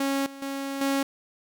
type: tone with level steps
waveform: sawtooth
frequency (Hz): 274.7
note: C#4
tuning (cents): -16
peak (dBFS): -20 / -36 / -26 / -19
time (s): 0-1.03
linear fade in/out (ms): 5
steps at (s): 0.26 / 0.42 / 0.81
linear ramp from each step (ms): 2
effects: none